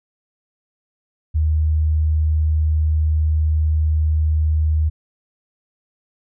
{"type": "tone", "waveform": "sine", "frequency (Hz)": 77.6, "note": "D#2", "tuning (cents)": -4, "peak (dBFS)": -14, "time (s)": [1.34, 4.9], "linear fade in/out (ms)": 20, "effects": []}